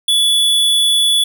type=tone; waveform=square; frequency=3430 Hz; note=A7; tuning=45 cents flat; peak=-11 dBFS; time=0.08-1.24 s; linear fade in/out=5 ms; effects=none